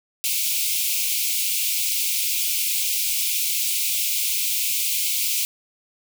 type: high-pass noise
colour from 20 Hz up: white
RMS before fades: -23 dBFS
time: 0.24-5.45 s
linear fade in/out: 0 ms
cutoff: 2200 Hz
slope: 96 dB/octave
effects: none